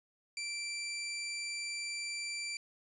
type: tone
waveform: 20% pulse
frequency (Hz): 2345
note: D7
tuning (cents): -3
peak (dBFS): -32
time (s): 0.37-2.57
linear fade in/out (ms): 2
effects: resampled to 24000 Hz + 11-bit